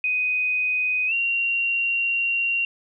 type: tone with pitch glide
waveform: sine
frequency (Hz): 2499 to 2757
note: D#7 to F7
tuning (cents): +7 to -23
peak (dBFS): -20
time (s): 0.04-2.65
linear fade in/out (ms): 2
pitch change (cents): +170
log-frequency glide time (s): 1.07-1.13
effects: none